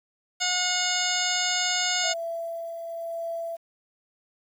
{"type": "harmonic tone", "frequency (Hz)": 723, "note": "F#5", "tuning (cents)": -40, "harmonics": [1, 2, 3, 4, 5, 6, 7, 9, 10], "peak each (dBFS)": [-32, -32, -32, -32, -32, -32, -32, -32, -32], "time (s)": [0.4, 2.14], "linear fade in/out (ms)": 20}
{"type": "tone with tremolo", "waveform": "sine", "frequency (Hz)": 669, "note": "E5", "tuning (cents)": 25, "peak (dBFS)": -28, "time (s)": [2.03, 3.57], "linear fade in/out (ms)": 20, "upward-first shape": "triangle", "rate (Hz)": 0.98, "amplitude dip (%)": 45}
{"effects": ["9-bit"]}